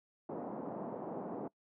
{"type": "band-pass noise", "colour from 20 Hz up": "pink", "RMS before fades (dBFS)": -42, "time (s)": [0.29, 1.48], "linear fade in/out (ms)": 5, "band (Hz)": [190, 870], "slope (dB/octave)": 24, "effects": ["noise-tail reverb RT60 0.1 s tail -22 dB re dry"]}